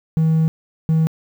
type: tone bursts at uneven times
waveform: triangle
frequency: 160 Hz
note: D#3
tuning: 49 cents sharp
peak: -10 dBFS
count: 2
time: 0.17-0.48 / 0.89-1.07 s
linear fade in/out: 0 ms
effects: tanh soft clip ceiling -7 dBFS + 8-bit